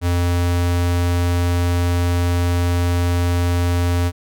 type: tone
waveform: square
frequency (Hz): 87.5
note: F2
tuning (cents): +4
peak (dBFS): -16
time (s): 0.01-4.12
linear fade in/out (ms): 50
effects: none